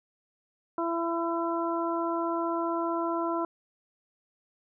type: harmonic tone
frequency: 335.6 Hz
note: E4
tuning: 31 cents sharp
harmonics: 1 / 2 / 3 / 4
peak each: -30 / -33 / -32 / -36 dBFS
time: 0.78-3.45 s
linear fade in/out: 2 ms
effects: none